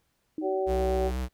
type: tone with exponential decay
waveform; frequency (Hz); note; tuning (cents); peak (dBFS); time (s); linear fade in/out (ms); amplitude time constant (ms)
sine; 311.1; D#4; 0; -28; 0.38-0.89; 2; 110
type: harmonic tone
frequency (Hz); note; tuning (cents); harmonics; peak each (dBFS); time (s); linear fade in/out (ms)
190; F#3; +46; 2 / 3 / 4; -27 / -31 / -33; 0.41-1.12; 50
type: tone with vibrato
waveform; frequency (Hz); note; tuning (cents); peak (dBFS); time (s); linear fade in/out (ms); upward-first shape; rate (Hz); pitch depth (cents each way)
square; 63.5; B1; +49; -29; 0.66-1.29; 50; sine; 8; 25
effects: pink hiss -73 dBFS RMS until 1.33 s